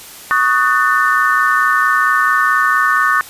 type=chord; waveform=sine; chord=D# half-diminished seventh; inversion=third; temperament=just; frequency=1120.1 / 1244.5 / 1493.4 / 1792.1 Hz; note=C#6 / D#6 / F#6 / A6; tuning=+18 / 0 / +16 / +31 cents; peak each=-16 dBFS; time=0.31-3.21 s; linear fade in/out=0 ms; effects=white hiss -35 dBFS RMS until 3.29 s + resampled to 32000 Hz